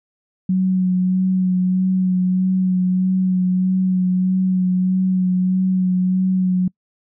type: tone with vibrato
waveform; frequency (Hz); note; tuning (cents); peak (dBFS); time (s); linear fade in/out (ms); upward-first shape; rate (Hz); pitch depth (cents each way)
sine; 185; F#3; 0; -14; 0.49-6.68; 5; sine; 1.6; 20
effects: noise-tail reverb RT60 0.1 s tail -26 dB re dry